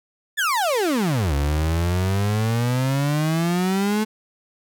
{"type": "exponential two-way sweep", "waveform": "35% pulse", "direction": "down then up", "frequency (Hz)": [1812, 69.6, 218.5], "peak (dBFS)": -17, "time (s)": [0.37, 4.05], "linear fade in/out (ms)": 20, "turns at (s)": 1.34, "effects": []}